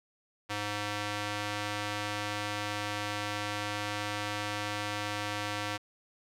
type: tone with band-pass filter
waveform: square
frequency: 103.83 Hz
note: G#2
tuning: in tune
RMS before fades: -35 dBFS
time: 0.49-5.78 s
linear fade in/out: 20 ms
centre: 2400 Hz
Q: 0.53
effects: none